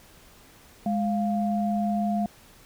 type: tone pair together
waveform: sine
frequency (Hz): 207.9 / 698.5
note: G#3 / F5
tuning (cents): +2 / 0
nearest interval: octave + major sixth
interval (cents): 2098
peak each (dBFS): -24 / -28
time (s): 0.86-2.26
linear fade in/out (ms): 2
effects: pink hiss -53 dBFS RMS until 2.65 s